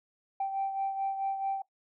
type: beating tone pair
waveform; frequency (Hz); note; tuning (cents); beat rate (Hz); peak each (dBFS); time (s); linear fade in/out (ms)
sine; 780 / 784.6; G5 / G5; -9 / +1; 4.6; -29 / -37; 0.4-1.62; 5
effects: noise-tail reverb RT60 0.1 s tail -18 dB re dry + tanh soft clip ceiling -24 dBFS